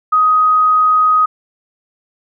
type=tone; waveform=sine; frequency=1254 Hz; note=D#6; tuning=13 cents sharp; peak=-8 dBFS; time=0.12-1.26 s; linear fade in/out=10 ms; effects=none